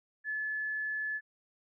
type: tone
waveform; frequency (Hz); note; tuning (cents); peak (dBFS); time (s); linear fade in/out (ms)
sine; 1724; A6; -36; -32; 0.24-1.21; 50
effects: none